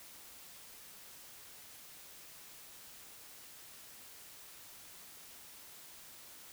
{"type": "silence", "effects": ["white hiss -54 dBFS RMS until 6.52 s"]}